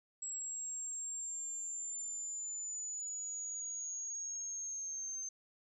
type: linear sweep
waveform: sine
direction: down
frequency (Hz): 7690 to 6272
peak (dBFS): -39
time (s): 0.22-5.29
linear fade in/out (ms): 5
effects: none